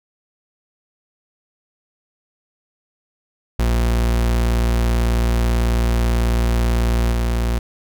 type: tone with level steps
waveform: 40% pulse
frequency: 58.27 Hz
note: A#1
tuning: in tune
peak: -14 / -16 dBFS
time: 3.59-7.59 s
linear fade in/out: 5 ms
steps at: 7.11 s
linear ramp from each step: 20 ms
effects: none